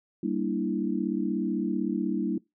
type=chord; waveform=sine; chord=E half-diminished seventh; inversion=first; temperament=equal; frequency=196 / 233.1 / 293.7 / 329.6 Hz; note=G3 / Bb3 / D4 / E4; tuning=0 / 0 / 0 / 0 cents; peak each=-31 dBFS; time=0.23-2.38 s; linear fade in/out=5 ms; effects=noise-tail reverb RT60 0.2 s tail -23 dB re dry